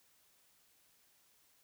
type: silence
effects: white hiss -70 dBFS RMS until 1.63 s